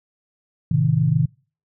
sine chord, A diminished, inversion none, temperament just, 110 / 132 / 158.4 Hz, A2 / C3 / Eb3, 0 / +16 / +31 cents, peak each -23 / -19 / -18 dBFS, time 0.71-1.26 s, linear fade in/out 5 ms, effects noise-tail reverb RT60 0.4 s tail -26 dB re dry

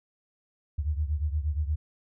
sine beating tone pair, 73.2 / 81.7 Hz, D2 / E2, -5 / -15 cents, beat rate 8.5 Hz, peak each -27 / -31 dBFS, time 0.78-1.76 s, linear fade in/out 10 ms, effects none

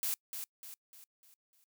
blue noise with echo, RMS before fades -34 dBFS, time 0.03-0.14 s, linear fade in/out 0 ms, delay 300 ms, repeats 5, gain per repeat -7 dB, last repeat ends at 1.64 s, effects noise-tail reverb RT60 0.1 s tail -26 dB re dry

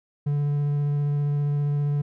triangle tone with vibrato, 145 Hz, D3, 22 cents flat, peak -19 dBFS, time 0.26-2.02 s, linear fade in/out 10 ms, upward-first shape triangle, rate 15 Hz, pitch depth 12 cents each way, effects none

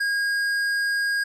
sine tone with tanh clipping, 1630 Hz, G#6, 33 cents flat, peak -23 dBFS, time 0-1.24 s, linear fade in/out 10 ms, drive 12 dB, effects none

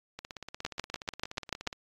two click trains, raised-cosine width 0.2 ms, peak -23 / -13 dBFS, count 27 / 8, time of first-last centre 0.19-1.728 / 0.65-1.673 s, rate 16.9 / 6.84 Hz, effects AAC 32 kbps

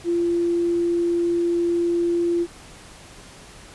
sine tone, 343.6 Hz, F4, 28 cents flat, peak -18 dBFS, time 0.04-2.47 s, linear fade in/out 50 ms, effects pink hiss -44 dBFS RMS until 3.74 s + resampled to 24000 Hz

